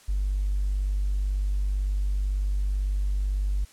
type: tone with tanh clipping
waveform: triangle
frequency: 49 Hz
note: G1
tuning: in tune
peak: -22 dBFS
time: 0.08-3.65 s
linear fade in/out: 10 ms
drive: 1 dB
effects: white hiss -54 dBFS RMS until 3.72 s + low-pass 10000 Hz 12 dB/octave